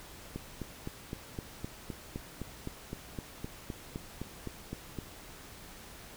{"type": "click train", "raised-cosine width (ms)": 3, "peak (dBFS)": -24, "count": 19, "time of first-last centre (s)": [0.36, 4.987], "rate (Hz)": 3.89, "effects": ["pink hiss -50 dBFS RMS until 6.16 s"]}